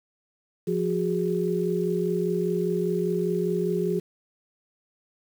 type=tone cluster; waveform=sine; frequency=174.8 / 368.8 / 413.8 Hz; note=F3 / F#4 / G#4; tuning=+2 / -6 / -6 cents; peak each=-27 dBFS; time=0.67-4 s; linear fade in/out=10 ms; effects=8-bit